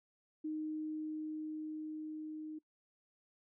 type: tone with level ramp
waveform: sine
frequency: 309.7 Hz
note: D#4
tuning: 8 cents flat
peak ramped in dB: -36 to -42 dBFS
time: 0.44-2.59 s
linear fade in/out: 10 ms
effects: noise-tail reverb RT60 0.1 s tail -22 dB re dry